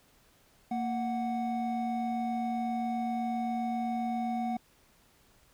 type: tone pair together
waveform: triangle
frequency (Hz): 230.8 / 740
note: A#3 / F#5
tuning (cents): -17 / 0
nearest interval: octave + minor sixth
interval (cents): 2017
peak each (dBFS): -30 / -31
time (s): 0.71-4.57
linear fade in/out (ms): 5
effects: pink hiss -64 dBFS RMS until 5.53 s